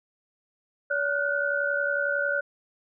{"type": "tone cluster", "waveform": "sine", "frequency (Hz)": [570, 1439, 1510], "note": ["C#5", "F#6", "F#6"], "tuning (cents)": [48, -49, 35], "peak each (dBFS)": -28, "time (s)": [0.9, 2.41], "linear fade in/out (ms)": 10, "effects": []}